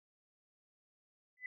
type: tone with exponential growth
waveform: sine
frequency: 2005 Hz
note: B6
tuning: 26 cents sharp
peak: -36 dBFS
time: 1.37-1.46 s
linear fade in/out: 2 ms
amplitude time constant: 19 ms
effects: none